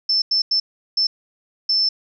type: tone bursts at uneven times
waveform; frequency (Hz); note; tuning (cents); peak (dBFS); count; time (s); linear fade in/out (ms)
sine; 5300; E8; +9; -15; 5; 0.09-0.22 / 0.31-0.42 / 0.51-0.6 / 0.97-1.07 / 1.69-1.89; 5
effects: none